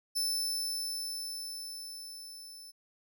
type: tone with level ramp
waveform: sawtooth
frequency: 5280 Hz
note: E8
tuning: 2 cents sharp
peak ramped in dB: -26 to -45 dBFS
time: 0.15-2.72 s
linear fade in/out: 20 ms
effects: none